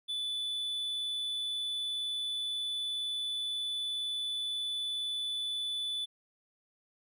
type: tone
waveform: triangle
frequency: 3481 Hz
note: A7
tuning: 19 cents flat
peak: -31 dBFS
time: 0.08-6.06 s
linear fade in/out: 20 ms
effects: none